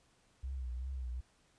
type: tone with vibrato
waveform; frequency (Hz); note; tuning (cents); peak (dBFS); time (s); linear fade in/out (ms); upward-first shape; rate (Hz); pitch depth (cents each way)
sine; 63.7; C2; -46; -37; 0.43-1.21; 10; triangle; 2.6; 100
effects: pink hiss -70 dBFS RMS until 1.58 s + resampled to 22050 Hz